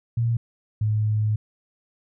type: tone pair in turn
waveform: sine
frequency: 116.6 / 107.23 Hz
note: A#2 / A2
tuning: +1 / -44 cents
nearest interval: minor second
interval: 145 cents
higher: first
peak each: -19 dBFS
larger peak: neither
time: 0.17-0.37 / 0.81-1.36 s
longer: second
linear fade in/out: 5 ms
effects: none